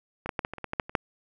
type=clicks; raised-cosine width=0.5 ms; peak=-19 / -13 / -12 / -14 / -20 / -25 / -18 / -15 / -9 / -25 / -7 dBFS; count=11; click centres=0.26 / 0.292 / 0.392 / 0.449 / 0.536 / 0.583 / 0.643 / 0.734 / 0.798 / 0.895 / 0.952 s; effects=none